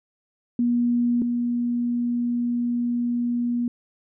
sine tone pair in turn, 240.2 / 240.2 Hz, B3 / B3, -48 / -48 cents, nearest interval unison, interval 0 cents, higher neither, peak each -18 / -21 dBFS, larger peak first, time 0.59-1.22 / 1.22-3.68 s, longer second, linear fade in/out 2 ms, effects none

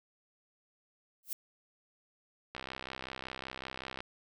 violet noise with exponential growth, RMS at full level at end -32 dBFS, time 1.23-1.33 s, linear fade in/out 1 ms, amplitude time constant 20 ms
click train, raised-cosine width 0.3 ms, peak -24 dBFS, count 96, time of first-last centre 2.55-4.005 s, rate 65.3 Hz
effects none

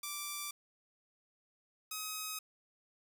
5% pulse tone pair in turn, 1171 / 1266.7 Hz, D6 / D#6, -5 / +31 cents, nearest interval minor second, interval 136 cents, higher second, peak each -27 dBFS, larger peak neither, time 0.03-0.51 / 1.91-2.39 s, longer neither, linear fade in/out 5 ms, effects 11-bit

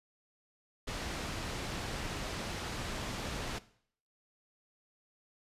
pink low-pass noise, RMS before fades -39 dBFS, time 0.87-3.59 s, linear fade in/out 10 ms, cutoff 6300 Hz, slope 12 dB/octave, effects noise-tail reverb RT60 0.6 s tail -18 dB re dry + resampled to 32000 Hz

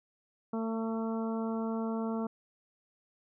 harmonic tone, 224.6 Hz, A3, 36 cents sharp, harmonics 1 / 2 / 3 / 4 / 5 / 6, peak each -32 / -38 / -42 / -44 / -46 / -48 dBFS, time 0.53-2.27 s, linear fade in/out 5 ms, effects none

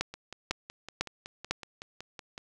two click trains, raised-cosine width 0.2 ms, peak -11 / -24 dBFS, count 4 / 13, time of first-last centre 0.01-1.51 / 0.14-2.379 s, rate 2 / 5.36 Hz, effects none

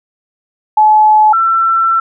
sine tone pair in turn, 857 / 1343.2 Hz, A5 / E6, -46 / +32 cents, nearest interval minor sixth, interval 778 cents, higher second, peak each -4 / -8 dBFS, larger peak first, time 0.77-1.33 / 1.33-2 s, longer second, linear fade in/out 5 ms, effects none

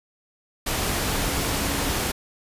sine tone in noise, 280.6 Hz, C#4, 21 cents sharp, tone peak -33 dBFS, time 1.11-1.89 s, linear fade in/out 10 ms, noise pink, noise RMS -25 dBFS, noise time 0.66-2.12 s, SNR -11 dB, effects resampled to 32000 Hz

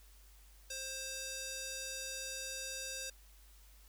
square tone with band-pass filter, 529 Hz, C5, 19 cents sharp, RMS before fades -43 dBFS, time 0.7-3.1 s, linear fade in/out 5 ms, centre 6400 Hz, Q 1.3, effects added 50 Hz sine -58 dBFS peak until 3.88 s + white hiss -65 dBFS RMS until 3.88 s

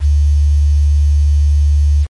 sine tone with quantisation, 73 Hz, D2, 10 cents flat, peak -7 dBFS, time 0-2.07 s, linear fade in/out 50 ms, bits 6, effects MP3 48 kbps

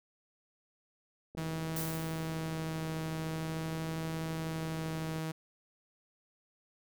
click train, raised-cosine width 2 ms, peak -34 dBFS, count 167, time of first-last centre 1.35-5.184 s, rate 43.3 Hz
sawtooth tone with vibrato, 160.4 Hz, E3, 47 cents flat, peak -31 dBFS, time 1.37-5.32 s, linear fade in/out 10 ms, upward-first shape sine, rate 0.45 Hz, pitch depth 9 cents each way
blue noise with exponential decay, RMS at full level -37 dBFS, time 1.76-2.59 s, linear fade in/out 5 ms, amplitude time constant 180 ms
effects none

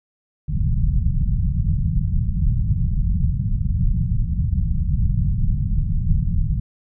pink low-pass noise, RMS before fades -19 dBFS, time 0.48-6.6 s, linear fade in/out 5 ms, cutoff 180 Hz, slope 48 dB/octave, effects none

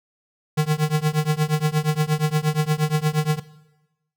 square tone with tremolo, 152.9 Hz, D#3, 30 cents flat, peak -15 dBFS, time 0.57-3.4 s, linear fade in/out 10 ms, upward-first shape triangle, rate 8.5 Hz, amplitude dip 100%, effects noise-tail reverb RT60 1.0 s tail -18 dB re dry

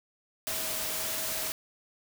sine tone in noise, 637 Hz, D#5, 41 cents sharp, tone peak -44 dBFS, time 0.47-1.52 s, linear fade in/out 0 ms, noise white, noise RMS -33 dBFS, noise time 0.47-1.52 s, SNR -14 dB, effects none

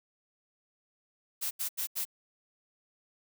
blue noise bursts, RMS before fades -33 dBFS, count 4, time 1.41-2.053 s, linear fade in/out 20 ms, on 100 ms, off 81 ms, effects none

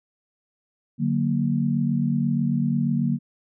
sine chord, D augmented, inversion none, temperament equal, 146.83 / 185 / 233.1 Hz, D3 / F#3 / A#3, 0 / 0 / 0 cents, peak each -24 / -26 / -23 dBFS, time 0.98-3.19 s, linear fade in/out 50 ms, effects none

